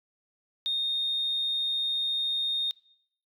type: tone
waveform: sine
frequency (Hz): 3683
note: A#7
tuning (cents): -22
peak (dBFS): -25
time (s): 0.66-2.71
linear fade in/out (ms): 0
effects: noise-tail reverb RT60 0.7 s tail -24 dB re dry + tanh soft clip ceiling -21 dBFS